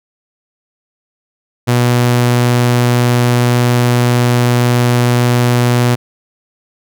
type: tone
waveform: sawtooth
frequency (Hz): 121.8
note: B2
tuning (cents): -24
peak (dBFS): -5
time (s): 1.67-5.96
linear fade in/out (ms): 20
effects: none